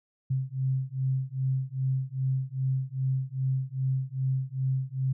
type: beating tone pair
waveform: sine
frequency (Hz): 130.81 / 133.31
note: C3 / C3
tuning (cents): 0 / +33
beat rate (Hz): 2.5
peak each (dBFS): -29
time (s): 0.3-5.13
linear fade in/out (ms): 10
effects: none